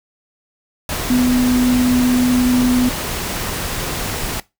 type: tone in noise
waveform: sine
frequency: 249.1 Hz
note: B3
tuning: 15 cents sharp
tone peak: -12 dBFS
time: 1.1-2.89 s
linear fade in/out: 2 ms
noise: pink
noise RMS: -23 dBFS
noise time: 0.89-4.4 s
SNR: +8 dB
effects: noise-tail reverb RT60 0.2 s tail -19 dB re dry